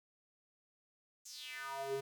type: tone with high-pass filter sweep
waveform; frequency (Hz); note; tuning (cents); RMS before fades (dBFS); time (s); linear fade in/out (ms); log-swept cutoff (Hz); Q
square; 137.1; C#3; -19; -43; 1.25-2.01; 10; 7000 to 290; 4.3
effects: none